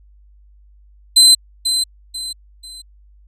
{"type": "tone with echo", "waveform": "30% pulse", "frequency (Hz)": 4060, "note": "B7", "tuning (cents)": 47, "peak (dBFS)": -3, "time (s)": [1.16, 1.35], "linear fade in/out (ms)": 10, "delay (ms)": 490, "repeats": 3, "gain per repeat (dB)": -9, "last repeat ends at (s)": 2.82, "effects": ["added 50 Hz sine -45 dBFS peak until 3.27 s", "resampled to 32000 Hz"]}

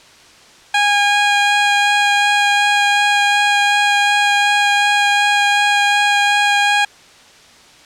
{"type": "tone with vibrato", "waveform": "15% pulse", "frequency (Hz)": 818, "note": "G#5", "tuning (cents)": -26, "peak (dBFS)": -5, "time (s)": [0.74, 6.85], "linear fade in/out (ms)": 5, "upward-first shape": "sine", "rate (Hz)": 2.7, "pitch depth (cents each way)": 8, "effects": ["white hiss -44 dBFS RMS until 7.85 s", "low-pass 6000 Hz 12 dB/octave"]}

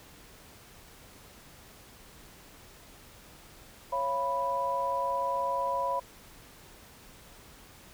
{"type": "tone cluster", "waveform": "sine", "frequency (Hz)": [550, 687, 987], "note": ["C#5", "F5", "B5"], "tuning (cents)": [-14, -29, -1], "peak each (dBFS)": [-33, -37, -29], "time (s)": [3.92, 6], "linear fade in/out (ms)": 10, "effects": ["pink hiss -53 dBFS RMS until 7.93 s"]}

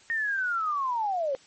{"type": "linear sweep", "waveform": "sine", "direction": "down", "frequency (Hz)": [1857, 523.3], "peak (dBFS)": -25, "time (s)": [0.1, 1.35], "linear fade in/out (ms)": 0, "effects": ["white hiss -56 dBFS RMS until 1.46 s", "MP3 32 kbps"]}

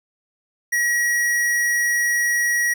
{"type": "tone", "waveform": "square", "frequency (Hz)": 1910, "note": "A#6", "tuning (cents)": 42, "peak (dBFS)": -18, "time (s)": [0.72, 2.74], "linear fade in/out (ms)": 10, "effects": []}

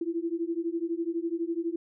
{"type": "beating tone pair", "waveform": "sine", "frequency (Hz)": [329.6, 341.6], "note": ["E4", "F4"], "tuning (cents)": [0, -38], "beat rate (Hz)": 12, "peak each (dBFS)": -31, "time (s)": [0.01, 1.76], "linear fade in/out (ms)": 5, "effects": []}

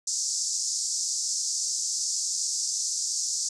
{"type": "band-pass noise", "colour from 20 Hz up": "white", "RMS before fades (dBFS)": -29, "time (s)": [0.07, 3.49], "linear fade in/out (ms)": 5, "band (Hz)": [5000, 7700], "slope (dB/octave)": 48, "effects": []}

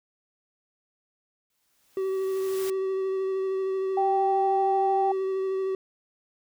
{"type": "noise with exponential growth", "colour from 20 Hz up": "white", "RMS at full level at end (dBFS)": -37, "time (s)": [1.5, 2.7], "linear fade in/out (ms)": 2, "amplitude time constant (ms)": 260}
{"type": "tone with vibrato", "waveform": "triangle", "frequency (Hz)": 382.3, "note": "G4", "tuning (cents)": -43, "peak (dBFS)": -23, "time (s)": [1.97, 5.75], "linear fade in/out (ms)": 2, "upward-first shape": "sine", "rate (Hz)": 13, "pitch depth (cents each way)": 14}
{"type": "tone", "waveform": "sine", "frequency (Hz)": 782, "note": "G5", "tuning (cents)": -4, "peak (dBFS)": -22, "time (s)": [3.97, 5.12], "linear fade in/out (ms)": 5}
{"effects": []}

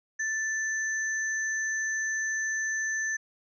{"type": "tone pair together", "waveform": "sine", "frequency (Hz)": [1760, 6146], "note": ["A6", "G8"], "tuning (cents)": [0, -35], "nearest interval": "octave + minor seventh", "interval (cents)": 2165, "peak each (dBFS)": [-28, -35], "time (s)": [0.19, 3.17], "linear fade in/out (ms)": 10, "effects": []}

